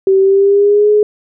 sine tone with pitch glide, 385.1 to 420 Hz, G4 to G#4, -31 to +19 cents, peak -6 dBFS, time 0.07-1.03 s, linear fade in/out 2 ms, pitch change +150 cents, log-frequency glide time 0.2-0.9 s, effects none

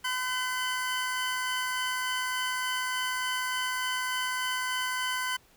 25% pulse tone pair together, 1015 / 1520.8 Hz, B5 / F#6, +47 / +47 cents, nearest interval perfect fifth, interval 700 cents, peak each -28 dBFS, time 0.04-5.37 s, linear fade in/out 10 ms, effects pink hiss -61 dBFS RMS until 5.56 s

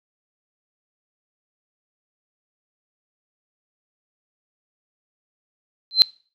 sine tone with exponential growth, 4096 Hz, C8, 38 cents flat, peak -3 dBFS, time 5.91-6.02 s, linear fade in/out 0 ms, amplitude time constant 23 ms, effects noise-tail reverb RT60 0.4 s tail -24 dB re dry + tanh soft clip ceiling 0 dBFS

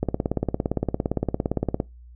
click train, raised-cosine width 2 ms, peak -9 dBFS, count 32, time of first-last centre 0.03-1.801 s, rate 17.5 Hz, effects noise-tail reverb RT60 0.2 s tail -22 dB re dry + added 60 Hz sine -43 dBFS peak until 2.15 s

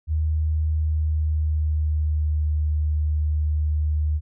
sine tone with pitch glide, 77.78 to 76 Hz, D#2 to D#2, 0 to -40 cents, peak -19 dBFS, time 0.07-4.21 s, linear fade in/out 50 ms, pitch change -40 cents, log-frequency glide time 0.71-2.48 s, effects none

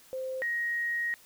sine tone pair in turn, 521 / 1882.6 Hz, C5 / A#6, -7 / +17 cents, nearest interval octave + minor seventh, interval 2224 cents, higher second, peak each -32 / -28 dBFS, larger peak second, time 0.13-0.42 / 0.42-1.14 s, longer second, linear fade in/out 0 ms, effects white hiss -57 dBFS RMS until 1.25 s

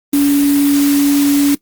sine tone in noise, 284.6 Hz, C#4, 46 cents sharp, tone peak -8 dBFS, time 0.13-1.55 s, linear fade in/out 5 ms, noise white, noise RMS -22 dBFS, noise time 0.13-1.55 s, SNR +11 dB, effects noise-tail reverb RT60 0.1 s tail -19 dB re dry + Opus 32 kbps

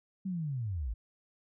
sine linear sweep, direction down, 196 to 48.56 Hz, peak -32 dBFS, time 0.25-0.94 s, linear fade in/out 10 ms, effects none

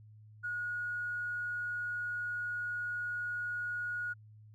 triangle tone with tanh clipping, 1448 Hz, F#6, 38 cents flat, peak -34 dBFS, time 0.43-4.14 s, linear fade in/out 20 ms, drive 3 dB, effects added 107 Hz sine -53 dBFS peak until 4.54 s

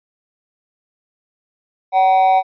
triangle tone with amplitude modulation, 757 Hz, F#5, 39 cents sharp, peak -5 dBFS, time 1.92-2.43 s, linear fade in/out 50 ms, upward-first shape sine, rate 193 Hz, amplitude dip 65%, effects resampled to 11025 Hz

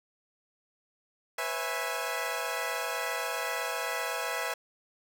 15% pulse chord, C# minor seventh, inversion third, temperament equal with one note detuned, 493.9 / 541.7 / 659.3 / 830.6 Hz, B4 / C#5 / E5 / G#5, 0 / -40 / 0 / 0 cents, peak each -30 / -32 / -29 / -31 dBFS, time 1.38-4.54 s, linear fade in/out 5 ms, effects none

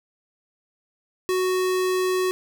square tone, 370 Hz, F#4, in tune, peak -21 dBFS, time 1.29-2.31 s, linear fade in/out 0 ms, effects none

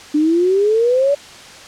sine exponential sweep, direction up, 293.7 to 580 Hz, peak -11 dBFS, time 0.14-1.15 s, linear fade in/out 10 ms, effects white hiss -37 dBFS RMS until 1.67 s + low-pass 6000 Hz 12 dB/octave

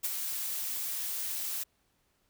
blue noise with ADSR envelope, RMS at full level -30 dBFS, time 0.03-1.64 s, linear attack 18 ms, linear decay 29 ms, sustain -5 dB, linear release 15 ms, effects pink hiss -73 dBFS RMS until 2.29 s

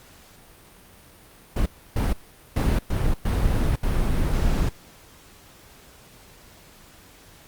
brown noise bursts at uneven times, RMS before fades -21 dBFS, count 6, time 1.56-1.66 / 1.96-2.13 / 2.56-2.79 / 2.9-3.14 / 3.25-3.76 / 3.83-4.69 s, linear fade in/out 5 ms, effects pink hiss -50 dBFS RMS until 7.47 s + Opus 48 kbps

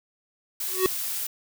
blue noise, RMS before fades -30 dBFS, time 0.6-1.27 s, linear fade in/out 5 ms
square tone with exponential growth, 373.9 Hz, F#4, 18 cents sharp, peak -16 dBFS, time 0.67-0.86 s, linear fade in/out 0 ms, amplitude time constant 41 ms
effects none

